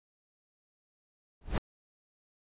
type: noise with exponential growth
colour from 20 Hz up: brown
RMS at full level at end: -20 dBFS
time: 1.41-1.58 s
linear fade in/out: 2 ms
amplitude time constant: 35 ms
effects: resampled to 8000 Hz